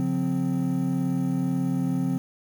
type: tone cluster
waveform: triangle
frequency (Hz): 139.4 / 177.8 / 260.2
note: C#3 / F3 / C4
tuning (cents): +10 / +31 / -9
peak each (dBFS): -27 / -25 / -24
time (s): 0-2.18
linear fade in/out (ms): 0
effects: 8-bit